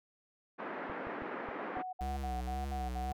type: band-pass noise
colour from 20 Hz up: pink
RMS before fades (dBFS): -41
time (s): 0.58-1.83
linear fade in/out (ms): 20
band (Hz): 250 to 1900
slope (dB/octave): 24
type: clicks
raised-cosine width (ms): 5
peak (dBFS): -37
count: 5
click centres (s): 0.898 / 1.07 / 1.221 / 1.488 / 1.771
type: tone bursts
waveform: sine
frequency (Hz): 740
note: F#5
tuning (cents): 0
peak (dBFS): -38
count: 6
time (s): 1.75-3.13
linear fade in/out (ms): 10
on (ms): 180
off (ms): 60
type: tone with vibrato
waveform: square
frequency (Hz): 65.41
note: C2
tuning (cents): 0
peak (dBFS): -37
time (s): 2.01-3.12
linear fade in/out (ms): 0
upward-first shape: sine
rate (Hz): 1.9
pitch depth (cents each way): 88
effects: none